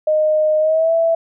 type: tone with pitch glide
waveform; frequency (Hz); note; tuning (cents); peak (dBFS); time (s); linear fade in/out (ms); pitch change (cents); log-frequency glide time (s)
sine; 617 to 661.3; D#5 to E5; -15 to +5; -12; 0.07-1.15; 5; +120; 0.59-0.93
effects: none